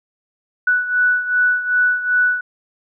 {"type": "beating tone pair", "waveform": "sine", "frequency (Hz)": [1480, 1482.6], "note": ["F#6", "F#6"], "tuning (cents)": [0, 3], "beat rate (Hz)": 2.6, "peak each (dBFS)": [-15, -20], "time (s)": [0.67, 2.41], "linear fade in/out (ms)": 5, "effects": []}